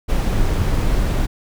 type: noise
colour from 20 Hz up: brown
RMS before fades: -17 dBFS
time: 0.08-1.27 s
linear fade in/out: 20 ms
effects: none